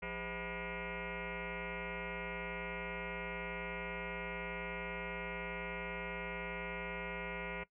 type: tone with frequency modulation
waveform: sine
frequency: 979 Hz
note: B5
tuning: 15 cents flat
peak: -39 dBFS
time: 0.02-7.64 s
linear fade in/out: 10 ms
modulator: 231 Hz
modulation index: 6.6
effects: noise-tail reverb RT60 0.1 s tail -19 dB re dry